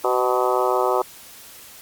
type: harmonic tone with a mistuned harmonic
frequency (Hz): 126.1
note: B2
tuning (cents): +36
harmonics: 3 / 4 / 5 / 6 / 7 / 8 / 9 / 10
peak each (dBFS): -23 / -24 / -25 / -26 / -26 / -27 / -28 / -28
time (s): 0.04-1.02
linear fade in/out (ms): 5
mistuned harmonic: 5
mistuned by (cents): -21
effects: white hiss -43 dBFS RMS until 1.81 s + Opus 48 kbps